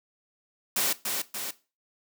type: noise with echo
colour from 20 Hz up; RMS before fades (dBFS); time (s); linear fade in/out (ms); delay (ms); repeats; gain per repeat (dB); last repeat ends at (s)
white; -26; 0.76-0.93; 5; 290; 2; -4; 1.51
effects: noise-tail reverb RT60 0.3 s tail -17 dB re dry + high-pass 150 Hz 12 dB/octave